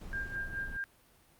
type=noise; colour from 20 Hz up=brown; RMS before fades=-43 dBFS; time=0.01-0.77 s; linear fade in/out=5 ms
type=tone with tremolo; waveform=sine; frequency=1599 Hz; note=G6; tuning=34 cents sharp; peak=-33 dBFS; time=0.13-0.84 s; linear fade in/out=0 ms; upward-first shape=sine; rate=4.8 Hz; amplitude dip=75%
effects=pink hiss -64 dBFS RMS until 1.39 s + Opus 48 kbps